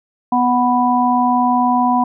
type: harmonic tone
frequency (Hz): 246.9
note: B3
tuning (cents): 0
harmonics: 1 / 3 / 4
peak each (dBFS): -16 / -16 / -16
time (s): 0.32-2.04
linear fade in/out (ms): 5
effects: none